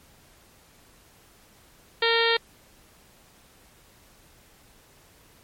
harmonic tone, 460.3 Hz, A#4, 22 cents flat, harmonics 1 / 2 / 3 / 4 / 5 / 6 / 7 / 8 / 9 / 10, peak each -24 / -29 / -30 / -26 / -31 / -33 / -28 / -29 / -32 / -36 dBFS, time 2.02-2.37 s, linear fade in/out 5 ms, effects pink hiss -56 dBFS RMS until 5.43 s + MP3 64 kbps

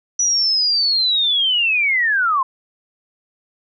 sine linear sweep, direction down, 5920 to 1014 Hz, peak -14 dBFS, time 0.19-2.43 s, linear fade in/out 5 ms, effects none

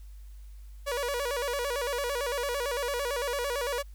sawtooth tone with vibrato, 523.3 Hz, C5, in tune, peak -25 dBFS, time 0.86-3.83 s, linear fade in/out 20 ms, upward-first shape square, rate 8.9 Hz, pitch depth 140 cents each way, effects added 50 Hz sine -43 dBFS peak until 3.94 s + white hiss -65 dBFS RMS until 3.94 s

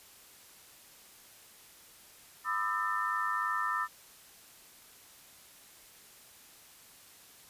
sine tone cluster, 1002 / 1212 / 1315 / 1794 Hz, B5 / D#6 / E6 / A6, +25 / -46 / -5 / +33 cents, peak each -37 / -35 / -34 / -35 dBFS, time 2.44-3.88 s, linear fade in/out 50 ms, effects white hiss -56 dBFS RMS until 7.49 s + resampled to 32000 Hz

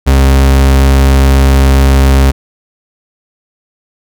40% pulse tone, 67.4 Hz, C#2, 48 cents flat, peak -3 dBFS, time 0.06-2.32 s, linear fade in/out 20 ms, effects none

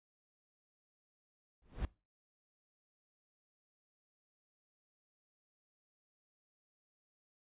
brown noise with exponential growth, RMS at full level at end -34 dBFS, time 1.62-1.85 s, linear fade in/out 1 ms, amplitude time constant 49 ms, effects noise-tail reverb RT60 0.3 s tail -22 dB re dry + resampled to 8000 Hz

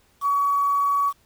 sine tone with quantisation, 1131 Hz, C#6, 34 cents sharp, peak -18 dBFS, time 0.21-1.13 s, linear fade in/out 50 ms, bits 7, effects pink hiss -61 dBFS RMS until 1.25 s

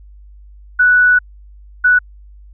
sine tone pair in turn, 1479 / 1479 Hz, F#6 / F#6, -1 / -1 cents, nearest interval unison, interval 0 cents, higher neither, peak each -7 dBFS, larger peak neither, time 0.79-1.19 / 1.84-1.99 s, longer first, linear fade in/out 10 ms, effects added 50 Hz sine -37 dBFS peak until 2.53 s

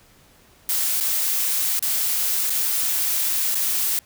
blue noise with dropouts, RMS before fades -22 dBFS, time 0.69-3.99 s, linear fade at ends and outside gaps 1 ms, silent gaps 1.002-1.008 / 1.793-1.825 / 2.497-2.503 / 3.546-3.553 s, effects pink hiss -54 dBFS RMS until 4.05 s

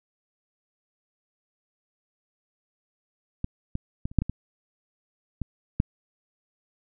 clicks, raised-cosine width 5 ms, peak -15 / -16 / -17 / -30 / -6 / -15 / -17 / -17 / -8 dBFS, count 9, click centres 3.444 / 3.754 / 4.055 / 4.115 / 4.187 / 4.22 / 4.296 / 5.417 / 5.801 s, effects none

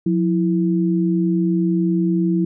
sine tone pair together, 178.9 / 329.6 Hz, F3 / E4, +42 / 0 cents, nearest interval major seventh, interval 1058 cents, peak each -17 / -19 dBFS, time 0.06-2.45 s, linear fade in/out 5 ms, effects none

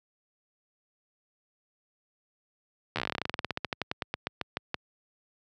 slowing click train, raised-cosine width 0.3 ms, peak -13 dBFS, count 30, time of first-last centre 2.96-4.744 s, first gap 12 ms, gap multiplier 1.1, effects high-pass 80 Hz 12 dB/octave

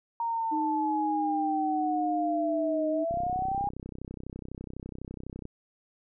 sine linear two-way sweep, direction down then up, 932.3 to 622.3 to 817 Hz, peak -27 dBFS, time 0.2-3.69 s, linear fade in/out 2 ms, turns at 2.89 s
sine tone with pitch glide, 310 to 306.4 Hz, D#4 to D#4, -6 to -27 cents, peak -29 dBFS, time 0.51-3.05 s, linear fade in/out 20 ms, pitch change -21 cents, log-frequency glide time 1.13-1.3 s
click train, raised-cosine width 3 ms, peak -26 dBFS, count 76, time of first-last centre 3.11-5.454 s, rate 32 Hz
effects none

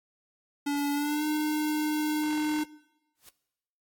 square tone with pitch glide, 286.8 to 303.9 Hz, D4 to D#4, -41 to -41 cents, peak -27 dBFS, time 0.66-2.64 s, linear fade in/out 10 ms, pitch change +100 cents, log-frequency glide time 0.93-1.25 s
violet noise, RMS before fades -43 dBFS, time 0.77-2.23 s, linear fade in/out 0 ms
white noise with exponential growth, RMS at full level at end -46 dBFS, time 3.15-3.29 s, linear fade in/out 2 ms, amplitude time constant 30 ms
effects noise-tail reverb RT60 0.9 s tail -19 dB re dry + AAC 64 kbps

